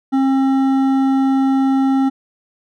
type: tone with hard clipping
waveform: triangle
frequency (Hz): 268.3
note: C4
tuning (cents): +44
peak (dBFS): -14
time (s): 0.12-2.1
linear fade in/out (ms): 20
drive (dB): 13
effects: none